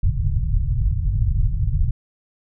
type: low-pass noise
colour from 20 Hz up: pink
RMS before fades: -19 dBFS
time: 0.03-1.91 s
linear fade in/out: 5 ms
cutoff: 140 Hz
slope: 48 dB/octave
effects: none